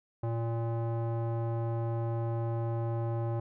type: tone with low-pass filter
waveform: square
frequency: 115.5 Hz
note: A#2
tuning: 16 cents flat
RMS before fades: -32 dBFS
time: 0.23-3.4 s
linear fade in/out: 5 ms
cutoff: 810 Hz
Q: 1.6
effects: none